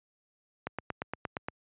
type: click train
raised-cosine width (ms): 0.5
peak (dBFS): -18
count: 8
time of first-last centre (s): 0.67-1.485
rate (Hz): 8.59
effects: high-pass 80 Hz 12 dB/octave + resampled to 8000 Hz